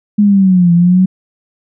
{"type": "linear two-way sweep", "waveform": "sine", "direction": "down then up", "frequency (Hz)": [210, 170, 188.5], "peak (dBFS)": -5, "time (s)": [0.18, 1.06], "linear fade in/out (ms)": 10, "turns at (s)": 0.73, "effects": []}